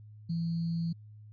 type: tone with sample-and-hold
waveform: sine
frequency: 167.1 Hz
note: E3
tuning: 24 cents sharp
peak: -29 dBFS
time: 0.29-0.93 s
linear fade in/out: 10 ms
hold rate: 4410 Hz
effects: added 106 Hz sine -48 dBFS peak until 1.32 s + resampled to 11025 Hz